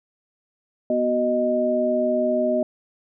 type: tone cluster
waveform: sine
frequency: 245.4 / 371.9 / 620 Hz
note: B3 / F#4 / D#5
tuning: -11 / +9 / -6 cents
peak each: -24 / -27 / -20 dBFS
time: 0.9-2.63 s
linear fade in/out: 2 ms
effects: none